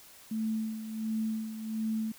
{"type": "tone with tremolo", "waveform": "sine", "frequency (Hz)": 220, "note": "A3", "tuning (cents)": 0, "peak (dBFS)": -28, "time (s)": [0.31, 2.12], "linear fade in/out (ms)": 5, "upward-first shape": "sine", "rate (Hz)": 1.4, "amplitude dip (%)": 65, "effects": ["white hiss -54 dBFS RMS until 2.18 s"]}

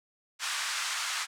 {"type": "band-pass noise", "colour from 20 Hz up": "pink", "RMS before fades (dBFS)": -33, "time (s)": [0.39, 1.27], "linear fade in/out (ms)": 50, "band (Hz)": [1100, 8800], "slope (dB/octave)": 24, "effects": []}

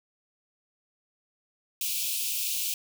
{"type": "high-pass noise", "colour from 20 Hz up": "white", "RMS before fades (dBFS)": -30, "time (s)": [1.81, 2.74], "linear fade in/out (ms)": 2, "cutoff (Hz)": 2400, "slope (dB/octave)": 96, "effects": []}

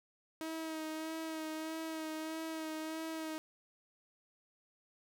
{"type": "tone with vibrato", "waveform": "sawtooth", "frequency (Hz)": 317.9, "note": "D#4", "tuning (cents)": 37, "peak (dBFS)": -35, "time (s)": [0.41, 3.38], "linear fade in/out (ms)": 0, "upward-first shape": "sine", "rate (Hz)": 1.6, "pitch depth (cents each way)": 25, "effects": []}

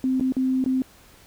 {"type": "tone with dropouts", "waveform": "sine", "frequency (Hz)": 260.1, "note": "C4", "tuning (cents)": -10, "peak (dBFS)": -19, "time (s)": [0.04, 0.82], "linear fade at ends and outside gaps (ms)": 1, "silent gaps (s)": [[0.198, 0.209], [0.322, 0.367], [0.641, 0.661]], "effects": ["pink hiss -52 dBFS RMS until 1.26 s"]}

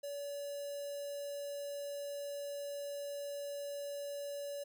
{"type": "tone with notch filter", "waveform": "square", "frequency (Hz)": 571, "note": "D5", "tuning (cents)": -49, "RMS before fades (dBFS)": -42, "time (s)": [0.03, 4.64], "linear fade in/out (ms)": 10, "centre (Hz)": 2000, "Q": 0.68, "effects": []}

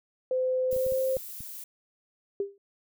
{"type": "tone with pitch glide", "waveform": "sine", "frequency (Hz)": [513, 524.7], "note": ["C5", "C5"], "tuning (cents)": [-34, 5], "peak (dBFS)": -24, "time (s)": [0.31, 1.17], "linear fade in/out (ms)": 2, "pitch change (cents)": 39, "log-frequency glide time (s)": [0.68, 0.94]}
{"type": "noise", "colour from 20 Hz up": "violet", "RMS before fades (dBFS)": -41, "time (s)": [0.71, 1.64], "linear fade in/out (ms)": 5}
{"type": "clicks", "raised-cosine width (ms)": 5, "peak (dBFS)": -32, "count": 6, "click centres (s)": [0.729, 0.764, 0.865, 0.922, 1.169, 1.406]}
{"type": "tone with exponential decay", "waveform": "sine", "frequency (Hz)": 398.9, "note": "G4", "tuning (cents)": 30, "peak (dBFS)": -23, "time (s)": [2.4, 2.58], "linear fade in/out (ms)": 2, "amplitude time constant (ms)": 38}
{"effects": []}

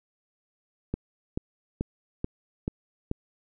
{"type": "click train", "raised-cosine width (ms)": 3, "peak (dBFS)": -15, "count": 6, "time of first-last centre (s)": [0.94, 3.114], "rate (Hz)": 2.3, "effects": []}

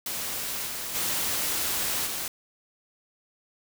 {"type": "noise with level steps", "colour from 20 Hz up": "white", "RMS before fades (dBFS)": [-32, -34, -28, -32], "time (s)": [0.06, 2.28], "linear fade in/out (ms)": 2, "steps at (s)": [0.66, 0.94, 2.05], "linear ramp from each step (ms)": 20, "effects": []}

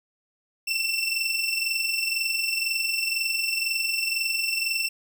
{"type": "tone pair together", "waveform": "25% pulse", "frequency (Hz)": [2678, 2700], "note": ["E7", "E7"], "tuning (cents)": [27, 41], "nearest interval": "unison", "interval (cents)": 14, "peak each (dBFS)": -23, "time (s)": [0.67, 4.89], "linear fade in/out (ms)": 10, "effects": []}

